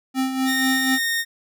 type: tone with tremolo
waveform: square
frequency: 262.6 Hz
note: C4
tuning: 6 cents sharp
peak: -19 dBFS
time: 0.14-0.99 s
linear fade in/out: 50 ms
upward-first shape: sine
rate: 4.1 Hz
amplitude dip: 55%
type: tone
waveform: sawtooth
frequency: 1844 Hz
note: A#6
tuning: 19 cents flat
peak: -17 dBFS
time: 0.45-1.25 s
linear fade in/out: 50 ms
effects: none